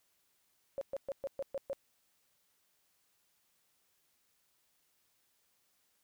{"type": "tone bursts", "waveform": "sine", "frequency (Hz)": 550, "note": "C#5", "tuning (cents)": -14, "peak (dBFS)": -34, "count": 7, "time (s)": [0.78, 1.731], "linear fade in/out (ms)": 0, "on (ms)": 33, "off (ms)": 120, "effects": ["white hiss -75 dBFS RMS until 6.03 s"]}